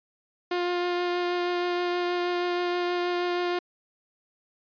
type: tone with vibrato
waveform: sawtooth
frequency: 353.6 Hz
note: F4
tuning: 22 cents sharp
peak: -21 dBFS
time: 0.51-3.59 s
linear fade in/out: 5 ms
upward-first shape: triangle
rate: 6.3 Hz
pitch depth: 12 cents each way
effects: resampled to 11025 Hz

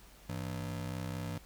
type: ring-modulated tone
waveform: 35% pulse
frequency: 130 Hz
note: C3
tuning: 11 cents flat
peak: -32 dBFS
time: 0.29-1.38 s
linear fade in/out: 5 ms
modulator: 32.1 Hz
effects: added 50 Hz sine -57 dBFS peak until 1.45 s + pink hiss -59 dBFS RMS until 1.45 s

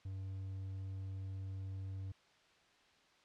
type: tone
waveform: triangle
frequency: 95.9 Hz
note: G2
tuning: 37 cents flat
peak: -39 dBFS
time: 0.05-2.12 s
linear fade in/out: 5 ms
effects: white hiss -68 dBFS RMS until 3.24 s + low-pass 4000 Hz 12 dB/octave

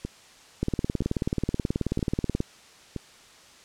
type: two click trains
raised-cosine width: 3 ms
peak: -12 / -18 dBFS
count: 34 / 4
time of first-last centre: 0.63-2.404 / 0.05-2.963 s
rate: 18.6 / 1.03 Hz
effects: white hiss -52 dBFS RMS until 3.64 s + low-pass 7000 Hz 12 dB/octave

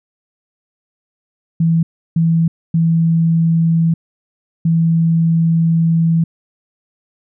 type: tone bursts at uneven times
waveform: sine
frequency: 164.81 Hz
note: E3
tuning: in tune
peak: -10 dBFS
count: 4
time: 1.6-1.83 / 2.16-2.48 / 2.74-3.94 / 4.65-6.24 s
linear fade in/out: 5 ms
effects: none

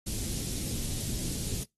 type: band-stop noise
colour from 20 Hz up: pink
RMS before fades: -34 dBFS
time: 0.06-1.64 s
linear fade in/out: 10 ms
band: 280 to 4800 Hz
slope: 12 dB/octave
effects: noise-tail reverb RT60 0.2 s tail -25 dB re dry + AAC 32 kbps

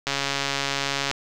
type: click train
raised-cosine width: 0.2 ms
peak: -7 dBFS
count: 146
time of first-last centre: 0.07-1.113 s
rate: 139 Hz
effects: none

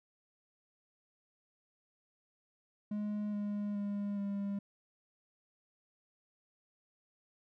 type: tone with pitch steps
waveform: triangle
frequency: 208.8 / 205.9 / 203.1 / 200.3 Hz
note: G#3 / G#3 / G#3 / G3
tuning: +10 / -15 / -38 / +38 cents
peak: -32 dBFS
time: 2.91-4.59 s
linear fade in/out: 5 ms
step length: 420 ms
effects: none

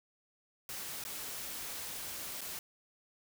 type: noise with dropouts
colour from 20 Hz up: white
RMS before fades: -42 dBFS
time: 0.69-2.59 s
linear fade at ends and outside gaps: 1 ms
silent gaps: 1.039-1.05 / 2.408-2.415 s
effects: none

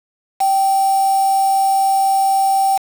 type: tone with quantisation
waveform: sine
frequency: 778 Hz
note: G5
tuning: 13 cents flat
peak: -12 dBFS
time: 0.4-2.78 s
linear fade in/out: 10 ms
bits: 4
effects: none

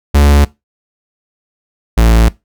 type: tone pair in turn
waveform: 45% pulse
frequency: 71.9 / 56.27 Hz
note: D2 / A1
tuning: -36 / +40 cents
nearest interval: major third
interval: 424 cents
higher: first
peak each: -5 dBFS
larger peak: neither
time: 0.14-0.45 / 1.97-2.29 s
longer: second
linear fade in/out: 10 ms
effects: noise-tail reverb RT60 0.2 s tail -20 dB re dry

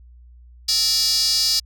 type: tone with high-pass filter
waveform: square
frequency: 259.6 Hz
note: C4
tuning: 13 cents flat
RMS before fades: -19 dBFS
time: 0.68-1.6 s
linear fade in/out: 10 ms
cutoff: 4800 Hz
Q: 7.2
effects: added 60 Hz sine -43 dBFS peak until 1.65 s

